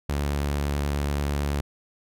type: tone with vibrato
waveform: sawtooth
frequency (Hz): 71.8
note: D2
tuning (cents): -39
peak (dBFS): -20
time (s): 0.09-1.61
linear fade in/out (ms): 5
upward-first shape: square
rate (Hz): 9.2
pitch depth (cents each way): 10
effects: none